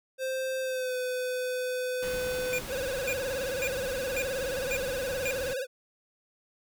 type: tone with pitch glide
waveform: square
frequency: 523.3 to 504 Hz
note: C5 to B4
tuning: 0 to +35 cents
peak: -30 dBFS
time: 0.18-2.62 s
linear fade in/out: 50 ms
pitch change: -65 cents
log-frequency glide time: 0.61-0.96 s
type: noise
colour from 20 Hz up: pink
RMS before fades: -40 dBFS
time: 2.02-5.54 s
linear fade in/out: 10 ms
type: tone bursts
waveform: square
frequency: 2419 Hz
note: D#7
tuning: 49 cents flat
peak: -30 dBFS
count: 6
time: 2.53-5.31 s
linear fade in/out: 0 ms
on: 55 ms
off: 490 ms
type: tone with vibrato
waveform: square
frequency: 523.3 Hz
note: C5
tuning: in tune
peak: -31 dBFS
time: 2.67-5.67 s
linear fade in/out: 50 ms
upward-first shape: sine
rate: 19 Hz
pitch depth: 110 cents each way
effects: none